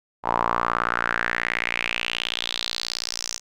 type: tone with band-pass filter sweep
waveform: sawtooth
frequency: 58.6 Hz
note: A#1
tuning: 10 cents sharp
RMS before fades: -26 dBFS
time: 0.23-3.4 s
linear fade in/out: 50 ms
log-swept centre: 910 to 6200 Hz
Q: 4.3
effects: none